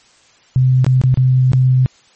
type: tone with dropouts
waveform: sine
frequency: 128.8 Hz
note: C3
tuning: 27 cents flat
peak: -8 dBFS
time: 0.56-1.86 s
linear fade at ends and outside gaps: 0 ms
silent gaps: 0.845-0.865 / 1.015-1.037 / 1.142-1.173 / 1.519-1.533 s
effects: white hiss -50 dBFS RMS until 2.15 s + MP3 32 kbps